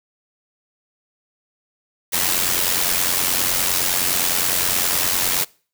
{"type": "noise with amplitude modulation", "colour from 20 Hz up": "white", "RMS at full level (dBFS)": -17, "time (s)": [2.12, 5.45], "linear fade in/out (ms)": 20, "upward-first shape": "sine", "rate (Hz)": 89.7, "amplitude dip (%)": 60, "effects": ["noise-tail reverb RT60 0.4 s tail -24 dB re dry"]}